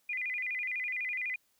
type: tone with vibrato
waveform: sine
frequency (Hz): 2217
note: C#7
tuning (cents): 0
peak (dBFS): -32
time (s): 0.09-1.36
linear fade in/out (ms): 5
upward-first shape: square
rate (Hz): 12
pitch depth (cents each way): 160
effects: white hiss -72 dBFS RMS until 1.59 s